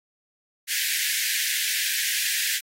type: high-pass noise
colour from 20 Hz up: pink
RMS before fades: -26 dBFS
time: 0.67-2.61 s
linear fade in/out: 50 ms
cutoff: 1600 Hz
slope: 96 dB/octave
effects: AAC 48 kbps